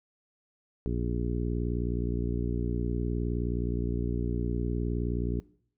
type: harmonic tone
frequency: 59.4 Hz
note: A#1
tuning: 33 cents sharp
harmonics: 1 / 2 / 3 / 4 / 5 / 6 / 7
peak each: -31 / -34 / -36 / -37 / -38 / -39 / -39 dBFS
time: 0.86-5.4 s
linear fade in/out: 0 ms
effects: noise-tail reverb RT60 0.6 s tail -21 dB re dry